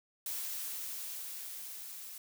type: noise with level ramp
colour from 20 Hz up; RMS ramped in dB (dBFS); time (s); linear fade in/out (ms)
blue; -38 to -47; 0.26-2.18; 2
effects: none